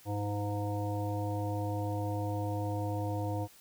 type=harmonic tone with a mistuned harmonic; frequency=102.4 Hz; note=G#2; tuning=24 cents flat; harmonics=1 / 3 / 5 / 7 / 9; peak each=-33 / -38 / -40 / -41 / -43 dBFS; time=0.05-3.48 s; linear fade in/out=50 ms; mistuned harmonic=3; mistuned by=+37 cents; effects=white hiss -58 dBFS RMS until 3.6 s